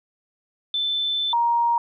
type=tone pair in turn; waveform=sine; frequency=3527 / 940.1 Hz; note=A7 / A#5; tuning=+3 / +14 cents; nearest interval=octave + major seventh; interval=2289 cents; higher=first; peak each=-21 / -17 dBFS; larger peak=second; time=0.74-1.33 / 1.33-1.78 s; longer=first; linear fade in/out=2 ms; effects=none